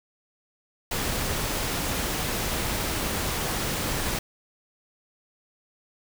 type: noise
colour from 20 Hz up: pink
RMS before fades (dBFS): -28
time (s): 0.91-4.19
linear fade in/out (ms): 5
effects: none